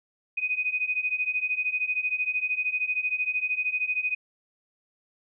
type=beating tone pair; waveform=sine; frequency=2489 / 2502 Hz; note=D#7 / D#7; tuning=0 / +9 cents; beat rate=13 Hz; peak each=-29 / -27 dBFS; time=0.37-4.15 s; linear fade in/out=10 ms; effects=none